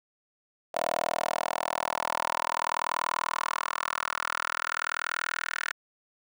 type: tone with high-pass filter sweep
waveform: 10% pulse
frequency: 40.46 Hz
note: E1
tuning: 32 cents flat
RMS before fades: -31 dBFS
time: 0.74-5.72 s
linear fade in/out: 10 ms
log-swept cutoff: 680 to 1600 Hz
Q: 4.1
effects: none